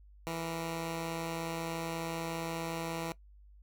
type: tone pair together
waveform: 10% pulse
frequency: 165.39 / 467.8 Hz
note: E3 / A#4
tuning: +6 / +6 cents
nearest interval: octave + tritone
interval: 1800 cents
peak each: -27 / -39 dBFS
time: 0.27-3.12 s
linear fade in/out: 0 ms
effects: noise-tail reverb RT60 0.1 s tail -19 dB re dry + added 50 Hz sine -54 dBFS peak until 3.62 s